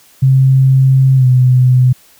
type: tone with pitch glide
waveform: sine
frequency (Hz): 132.9 to 126.9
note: C3 to B2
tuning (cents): +27 to +47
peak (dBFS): -5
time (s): 0.22-1.93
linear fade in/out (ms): 10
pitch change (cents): -80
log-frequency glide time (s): 1.16-1.26
effects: white hiss -46 dBFS RMS until 2.19 s